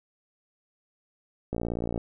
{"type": "click train", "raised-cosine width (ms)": 2, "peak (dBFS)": -17, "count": 27, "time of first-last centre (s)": [1.53, 1.978], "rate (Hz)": 58.1, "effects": []}